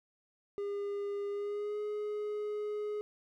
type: tone with pitch glide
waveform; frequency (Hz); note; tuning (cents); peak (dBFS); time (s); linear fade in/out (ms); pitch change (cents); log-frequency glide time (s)
triangle; 404.8 to 419.3; G#4 to G#4; -44 to +17; -32; 0.58-3.01; 0; +61; 1.29-1.79
effects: none